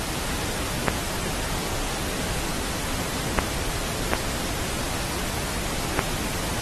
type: clicks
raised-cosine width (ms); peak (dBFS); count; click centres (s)
0.5; -3; 4; 0.883 / 3.388 / 4.135 / 5.992
effects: pink hiss -29 dBFS RMS until 6.61 s + AAC 32 kbps